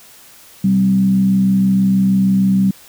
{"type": "tone with frequency modulation", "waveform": "sine", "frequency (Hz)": 192.9, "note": "G3", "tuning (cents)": -28, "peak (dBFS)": -10, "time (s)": [0.64, 2.71], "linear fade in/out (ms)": 5, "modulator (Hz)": 66.3, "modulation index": 0.41, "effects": ["white hiss -43 dBFS RMS until 2.88 s"]}